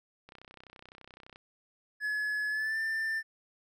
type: click train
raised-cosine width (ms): 0.3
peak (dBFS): -34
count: 35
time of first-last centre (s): 0.29-1.359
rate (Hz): 31.8
type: tone with pitch glide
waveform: triangle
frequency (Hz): 1702 to 1783.5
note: G#6 to A6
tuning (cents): +42 to +23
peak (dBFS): -28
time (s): 2-3.23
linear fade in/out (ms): 50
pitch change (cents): +81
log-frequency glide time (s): 2.49-2.79
effects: none